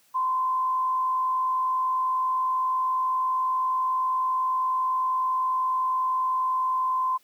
sine tone with frequency modulation, 1032 Hz, C6, 24 cents flat, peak -22 dBFS, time 0.14-7.18 s, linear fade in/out 20 ms, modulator 50.1 Hz, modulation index 0.3, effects white hiss -62 dBFS RMS until 7.23 s + high-pass 100 Hz 12 dB/octave

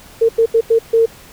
sine tone bursts at uneven times, 455.2 Hz, A#4, 41 cents flat, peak -8 dBFS, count 5, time 0.21-0.29 / 0.38-0.46 / 0.54-0.61 / 0.7-0.79 / 0.93-1.06 s, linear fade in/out 10 ms, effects pink hiss -41 dBFS RMS until 1.32 s

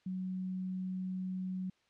sine tone, 185.8 Hz, F#3, 7 cents sharp, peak -35 dBFS, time 0.06-1.7 s, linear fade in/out 5 ms, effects white hiss -72 dBFS RMS until 1.89 s + low-pass 4000 Hz 12 dB/octave

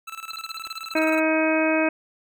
25% pulse tone with tremolo, 1318.5 Hz, E6, in tune, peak -28 dBFS, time 0.07-1.2 s, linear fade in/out 10 ms, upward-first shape square, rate 19 Hz, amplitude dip 75%
sine tone bursts, 4068 Hz, C8, 50 cents flat, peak -30 dBFS, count 11, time 0.3-0.99 s, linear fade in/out 5 ms, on 20 ms, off 47 ms
clicks, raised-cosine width 0.3 ms, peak -28 dBFS, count 2, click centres 0.668 / 0.671 s
harmonic tone, 316.3 Hz, D#4, 29 cents sharp, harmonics 1 / 2 / 3 / 4 / 5 / 6 / 7 / 8, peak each -22 / -23 / -31 / -33 / -29 / -38 / -31 / -27 dBFS, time 0.95-1.89 s, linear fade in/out 5 ms
effects none

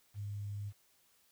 sine tone with quantisation, 102.2 Hz, G#2, 27 cents flat, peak -38 dBFS, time 0.14-0.73 s, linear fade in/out 50 ms, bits 11, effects white hiss -70 dBFS RMS until 1.31 s

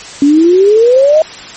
sine exponential sweep, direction up, 277.2 to 644 Hz, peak -3 dBFS, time 0.22-1.22 s, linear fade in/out 2 ms, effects white hiss -28 dBFS RMS until 1.56 s + MP3 32 kbps

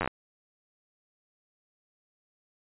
slowing click train, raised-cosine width 0.5 ms, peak -13 dBFS, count 6, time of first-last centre 0.01-0.076 s, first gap 10 ms, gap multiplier 1.14, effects resampled to 8000 Hz

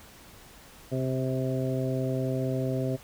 harmonic tone with a mistuned harmonic, 130.81 Hz, C3, in tune, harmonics 1 / 2 / 3 / 4 / 5, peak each -29 / -32 / -34 / -35 / -36 dBFS, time 0.91-2.97 s, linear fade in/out 20 ms, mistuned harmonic 5, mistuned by -15 cents, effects pink hiss -51 dBFS RMS until 3.03 s

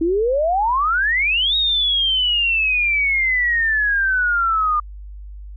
sine exponential two-way sweep, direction up then down, 316.7 to 3792 to 1201 Hz, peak -15 dBFS, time 0.01-4.8 s, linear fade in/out 5 ms, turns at 1.56 s, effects added 50 Hz sine -32 dBFS peak until 5.56 s

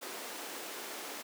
pink high-pass noise, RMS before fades -43 dBFS, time 0.01-1.23 s, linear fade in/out 20 ms, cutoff 290 Hz, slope 24 dB/octave, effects none

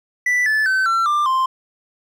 triangle tone with pitch steps, 1975.5 / 1739.8 / 1532.1 / 1349.3 / 1188.3 / 1046.5 Hz, B6 / A6 / G6 / E6 / D6 / C6, 0 / -20 / -40 / +40 / +20 / 0 cents, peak -13 dBFS, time 0.26-1.46 s, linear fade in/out 5 ms, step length 200 ms, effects none

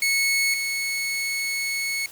sawtooth tone pair in turn, 2200 / 2200 Hz, C#7 / C#7, -14 / -14 cents, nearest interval unison, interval 0 cents, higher neither, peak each -16 / -21 dBFS, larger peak first, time 0.02-0.54 / 0.54-2.06 s, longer second, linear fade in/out 2 ms, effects white hiss -44 dBFS RMS until 2.11 s

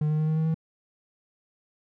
triangle tone with pitch steps, 151.7 / 153.46 / 155.25 / 157.05 / 158.87 / 160.72 Hz, D#3 / D#3 / D#3 / D#3 / D#3 / E3, -44 / -24 / -3 / +16 / +36 / -44 cents, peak -20 dBFS, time 0.01-0.544 s, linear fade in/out 5 ms, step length 89 ms, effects none

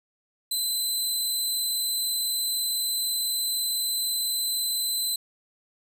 20% pulse tone, 4039 Hz, B7, 38 cents sharp, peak -19 dBFS, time 0.51-5.16 s, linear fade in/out 5 ms, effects none

